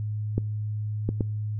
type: clicks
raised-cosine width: 3 ms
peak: -12 dBFS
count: 3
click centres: 0.38 / 1.09 / 1.208 s
effects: noise-tail reverb RT60 0.6 s tail -24 dB re dry + added 106 Hz sine -27 dBFS peak until 1.59 s